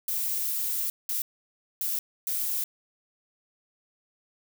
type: noise bursts at uneven times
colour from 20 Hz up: violet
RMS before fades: -29 dBFS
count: 4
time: 0.08-0.9 / 1.09-1.22 / 1.81-1.99 / 2.27-2.64 s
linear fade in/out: 2 ms
effects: none